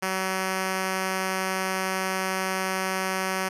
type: tone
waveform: 5% pulse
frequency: 188.9 Hz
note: F#3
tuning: 36 cents sharp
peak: -14 dBFS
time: 0.02-3.49 s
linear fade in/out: 10 ms
effects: resampled to 32000 Hz